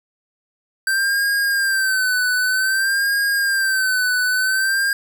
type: tone with vibrato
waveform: square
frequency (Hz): 1559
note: G6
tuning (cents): -10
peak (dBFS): -17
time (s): 0.87-4.93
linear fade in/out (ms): 2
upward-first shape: sine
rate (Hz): 0.53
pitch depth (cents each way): 74
effects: none